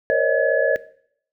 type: tone cluster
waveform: sine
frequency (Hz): 469 / 536 / 572 / 629 / 1701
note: A#4 / C5 / D5 / D#5 / G#6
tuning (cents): +11 / +42 / -46 / +19 / +41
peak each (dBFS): -22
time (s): 0.1-0.76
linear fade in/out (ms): 0
effects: noise-tail reverb RT60 0.6 s tail -18 dB re dry